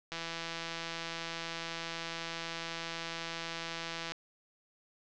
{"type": "click train", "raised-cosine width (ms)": 0.2, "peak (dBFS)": -21, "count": 665, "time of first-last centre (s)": [0.12, 4.12], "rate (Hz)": 166, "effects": ["low-pass 6000 Hz 12 dB/octave"]}